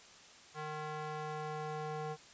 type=tone with band-pass filter sweep; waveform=square; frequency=153.3 Hz; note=D#3; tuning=25 cents flat; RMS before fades=-41 dBFS; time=0.54-2.17 s; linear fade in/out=50 ms; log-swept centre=1100 to 690 Hz; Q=1.1; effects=white hiss -57 dBFS RMS until 2.33 s + resampled to 16000 Hz